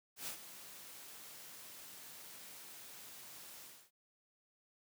white noise with ADSR envelope, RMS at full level -42 dBFS, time 0.16-3.91 s, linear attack 110 ms, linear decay 96 ms, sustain -11 dB, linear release 280 ms, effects high-pass 100 Hz 12 dB/octave

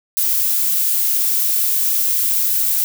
violet noise, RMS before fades -17 dBFS, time 0.17-2.84 s, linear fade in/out 0 ms, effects none

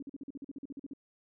sine tone bursts, 277.2 Hz, C#4, in tune, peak -39 dBFS, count 14, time 0-0.935 s, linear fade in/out 2 ms, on 25 ms, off 45 ms, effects none

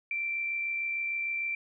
sine tone with amplitude modulation, 2349 Hz, D7, in tune, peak -28 dBFS, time 0.11-1.55 s, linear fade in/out 2 ms, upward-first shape sine, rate 66.6 Hz, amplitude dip 30%, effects none

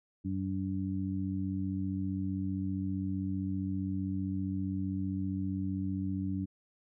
harmonic tone, 95.3 Hz, G2, 48 cents flat, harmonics 1 / 2 / 3, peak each -36 / -35 / -36 dBFS, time 0.24-6.46 s, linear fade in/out 20 ms, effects none

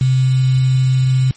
sine tone with quantisation, 130 Hz, C3, 11 cents flat, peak -10 dBFS, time 0.01-1.31 s, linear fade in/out 2 ms, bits 5, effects white hiss -45 dBFS RMS until 1.36 s + MP3 32 kbps

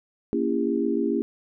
sine chord, A# diminished seventh, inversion none, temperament just, 233.1 / 279.7 / 335.6 / 402.8 Hz, A#3 / C#4 / E4 / G4, 0 / +16 / +31 / +47 cents, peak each -27 dBFS, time 0.33-1.22 s, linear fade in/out 0 ms, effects none

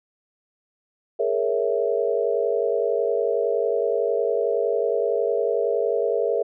sine chord, A# half-diminished seventh, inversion third, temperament equal, 415.3 / 466.2 / 554.4 / 659.3 Hz, G#4 / A#4 / C#5 / E5, 0 / 0 / 0 / 0 cents, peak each -25 / -23 / -27 / -27 dBFS, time 1.19-6.43 s, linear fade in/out 10 ms, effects none

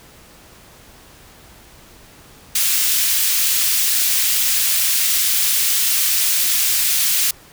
white high-pass noise, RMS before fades -17 dBFS, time 2.55-7.31 s, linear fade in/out 5 ms, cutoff 2300 Hz, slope 12 dB/octave, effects pink hiss -45 dBFS RMS until 7.52 s

